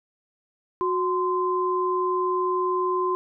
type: tone pair together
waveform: sine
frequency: 366.4 / 1035.5 Hz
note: F#4 / C6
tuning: -17 / -18 cents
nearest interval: octave + tritone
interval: 1799 cents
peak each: -24 dBFS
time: 0.81-3.15 s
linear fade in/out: 0 ms
effects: none